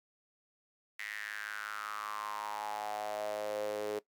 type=tone with high-pass filter sweep; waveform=sawtooth; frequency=105.3 Hz; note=G#2; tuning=24 cents sharp; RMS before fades=-39 dBFS; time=0.99-3.99 s; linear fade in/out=5 ms; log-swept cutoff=2000 to 430 Hz; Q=6.5; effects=noise-tail reverb RT60 0.1 s tail -18 dB re dry